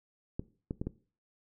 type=clicks; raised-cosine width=3 ms; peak=-21 dBFS; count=4; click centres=0.395 / 0.709 / 0.815 / 0.87 s; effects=noise-tail reverb RT60 0.4 s tail -19 dB re dry